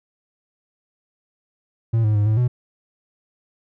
triangle tone with pitch steps, 113.9 / 107 / 103.7 / 108.5 / 123.4 Hz, A#2 / A2 / G#2 / A2 / B2, -40 / -48 / -2 / -24 / -1 cents, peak -13 dBFS, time 1.93-2.48 s, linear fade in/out 10 ms, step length 110 ms, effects none

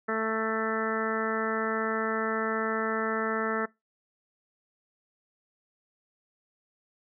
harmonic tone, 221.3 Hz, A3, 10 cents sharp, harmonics 1 / 2 / 3 / 4 / 5 / 6 / 7 / 8 / 9, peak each -34 / -31 / -36 / -40 / -39 / -32 / -42 / -35 / -43 dBFS, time 0.08-3.66 s, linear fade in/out 10 ms, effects noise-tail reverb RT60 0.2 s tail -22 dB re dry

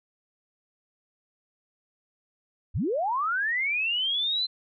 sine linear sweep, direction up, 46.25 to 4112 Hz, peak -24 dBFS, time 2.74-4.47 s, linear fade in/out 20 ms, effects none

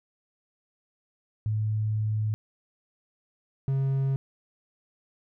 sine / triangle tone pair in turn, 107.7 / 135.39 Hz, A2 / C#3, -37 / -40 cents, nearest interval major third, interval 397 cents, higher second, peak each -24 / -21 dBFS, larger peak second, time 1.46-2.34 / 3.68-4.16 s, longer first, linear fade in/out 0 ms, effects none

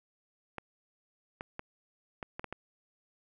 clicks, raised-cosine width 0.5 ms, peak -23 dBFS, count 7, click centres 0.583 / 1.409 / 1.594 / 2.228 / 2.395 / 2.443 / 2.526 s, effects none

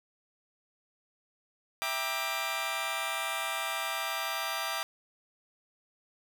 15% pulse chord, E half-diminished seventh, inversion none, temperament just, 659.3 / 791.1 / 949.3 / 1186.7 Hz, E5 / G5 / Bb5 / D6, 0 / +16 / +31 / +18 cents, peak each -31 / -31 / -33 / -29 dBFS, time 1.82-4.83 s, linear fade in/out 0 ms, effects none

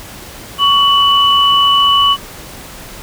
sine tone pair together, 1123.8 / 2970 Hz, C#6 / F#7, +23 / +6 cents, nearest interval octave + perfect fourth, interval 1683 cents, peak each -10 dBFS, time 0.58-2.17 s, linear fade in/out 50 ms, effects pink hiss -32 dBFS RMS until 3.02 s

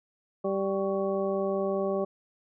harmonic tone with a mistuned harmonic, 195.1 Hz, G3, 8 cents flat, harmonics 1 / 2 / 3 / 4 / 6, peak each -33 / -29 / -30 / -39 / -39 dBFS, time 0.44-2.05 s, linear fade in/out 10 ms, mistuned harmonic 6, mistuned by -83 cents, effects none

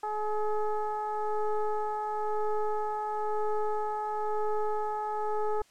sine tone with frequency modulation, 424.5 Hz, G#4, 38 cents sharp, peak -27 dBFS, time 0.03-5.62 s, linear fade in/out 5 ms, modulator 425 Hz, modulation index 1.5, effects white hiss -62 dBFS RMS until 5.7 s + low-pass 8000 Hz 12 dB/octave

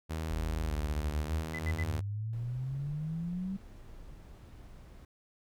sawtooth tone with vibrato, 77.5 Hz, D#2, 6 cents flat, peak -30 dBFS, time 0.09-2.01 s, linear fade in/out 20 ms, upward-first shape square, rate 0.83 Hz, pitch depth 46 cents each way
sine exponential sweep, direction up, 46.25 to 196 Hz, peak -33 dBFS, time 0.3-3.57 s, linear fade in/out 10 ms
sine tone bursts, 2008 Hz, B6, 28 cents sharp, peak -37 dBFS, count 3, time 1.54-1.833 s, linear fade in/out 2 ms, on 49 ms, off 73 ms
brown noise, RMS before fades -50 dBFS, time 2.33-5.05 s, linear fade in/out 2 ms
effects none

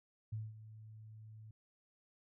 sine tone with ADSR envelope, 109 Hz, A2, 16 cents flat, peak -37 dBFS, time 0.32-1.51 s, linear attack 10 ms, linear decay 200 ms, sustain -14 dB, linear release 3 ms, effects none

